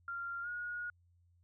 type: tone with pitch glide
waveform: sine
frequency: 1388 to 1443.6 Hz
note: F6 to F#6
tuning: -11 to -43 cents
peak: -38 dBFS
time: 0.08-0.9 s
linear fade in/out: 2 ms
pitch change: +68 cents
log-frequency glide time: 0.42-0.48 s
effects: added 87 Hz sine -66 dBFS peak until 1.43 s